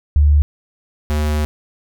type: tone pair in turn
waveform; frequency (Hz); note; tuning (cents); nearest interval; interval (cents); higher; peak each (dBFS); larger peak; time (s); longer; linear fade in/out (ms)
sine / square; 73.42 / 75.48; D2 / D2; 0 / +48; unison; 48; second; -8 / -16; first; 0.16-0.42 / 1.1-1.45; second; 0
effects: none